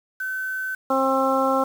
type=tone; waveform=sine; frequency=1525 Hz; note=G6; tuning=48 cents flat; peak=-25 dBFS; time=0.2-0.75 s; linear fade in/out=5 ms
type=harmonic tone; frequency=266.4 Hz; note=C4; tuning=31 cents sharp; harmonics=1 / 2 / 3 / 4 / 5; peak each=-25 / -22 / -25 / -25 / -25 dBFS; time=0.9-1.64 s; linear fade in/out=5 ms
effects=7-bit